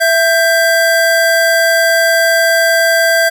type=tone pair together; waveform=square; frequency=665 / 1581.6 Hz; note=E5 / G6; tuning=+15 / +15 cents; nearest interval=octave + minor third; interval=1500 cents; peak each=-12 dBFS; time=0-3.3 s; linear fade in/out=20 ms; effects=none